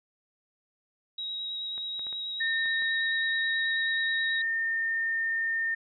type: tone with vibrato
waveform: sine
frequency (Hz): 3821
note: A#7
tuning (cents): +42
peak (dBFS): -32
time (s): 1.18-4.42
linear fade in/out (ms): 5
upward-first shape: square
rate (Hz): 9.3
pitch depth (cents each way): 9
type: clicks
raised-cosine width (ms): 0.5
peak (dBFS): -33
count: 6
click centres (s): 1.779 / 1.994 / 2.068 / 2.127 / 2.659 / 2.822
type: tone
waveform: sine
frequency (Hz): 1817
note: A#6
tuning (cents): -45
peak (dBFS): -26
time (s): 2.4-5.75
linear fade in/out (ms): 10
effects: none